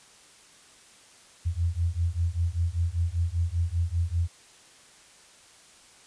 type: beating tone pair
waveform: sine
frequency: 82.8 / 87.9 Hz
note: E2 / F2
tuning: +8 / +12 cents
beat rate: 5.1 Hz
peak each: -27 dBFS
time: 1.45-4.28 s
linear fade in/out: 20 ms
effects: white hiss -54 dBFS RMS until 6.06 s + resampled to 22050 Hz